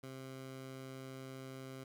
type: tone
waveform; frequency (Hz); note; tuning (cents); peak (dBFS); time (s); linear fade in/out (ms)
15% pulse; 132.2; C3; +18; -40; 0.03-1.84; 5
effects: none